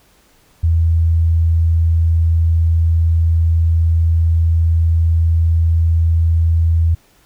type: tone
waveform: sine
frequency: 82.41 Hz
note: E2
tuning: in tune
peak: -10 dBFS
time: 0.63-6.95 s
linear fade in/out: 10 ms
effects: pink hiss -53 dBFS RMS until 7.25 s